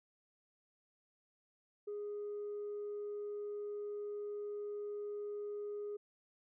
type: tone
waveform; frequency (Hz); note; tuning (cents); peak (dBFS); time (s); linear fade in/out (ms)
sine; 413.4; G#4; -8; -38; 1.87-5.97; 10
effects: tanh soft clip ceiling -37 dBFS